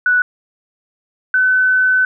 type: tone pair in turn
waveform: sine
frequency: 1480 / 1512 Hz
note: F#6 / F#6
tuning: 0 / +37 cents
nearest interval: unison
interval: 37 cents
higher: second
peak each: -10 dBFS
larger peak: neither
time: 0.06-0.22 / 1.34-2.05 s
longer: second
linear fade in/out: 2 ms
effects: none